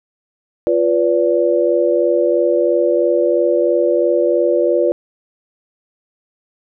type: chord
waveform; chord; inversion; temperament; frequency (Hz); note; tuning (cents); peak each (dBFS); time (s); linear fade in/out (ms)
sine; B diminished; second; equal with one note detuned; 349.2 / 493.9 / 576.9; F4 / B4 / D5; 0 / 0 / -31; -16; 0.67-4.92; 0
effects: none